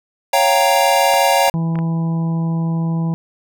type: chord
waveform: square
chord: G half-diminished seventh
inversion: second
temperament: equal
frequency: 554.4 / 698.5 / 784 / 932.3 Hz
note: Db5 / F5 / G5 / Bb5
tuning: 0 / 0 / 0 / 0 cents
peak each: -18 dBFS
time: 0.33-1.5 s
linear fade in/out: 5 ms
type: clicks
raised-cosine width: 0.5 ms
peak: -16 dBFS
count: 4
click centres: 1.139 / 1.481 / 1.756 / 1.789 s
type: harmonic tone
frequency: 164.81 Hz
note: E3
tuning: in tune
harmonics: 1 / 2 / 3 / 4 / 5 / 6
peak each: -16 / -31 / -37 / -38 / -36 / -36 dBFS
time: 1.54-3.14 s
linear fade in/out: 0 ms
effects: none